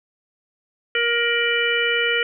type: harmonic tone with a mistuned harmonic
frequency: 470.9 Hz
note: A#4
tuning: 18 cents sharp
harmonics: 1 / 3 / 4 / 5 / 6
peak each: -24 / -24 / -24 / -24 / -24 dBFS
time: 0.95-2.23 s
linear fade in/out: 2 ms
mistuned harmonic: 6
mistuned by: +84 cents
effects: none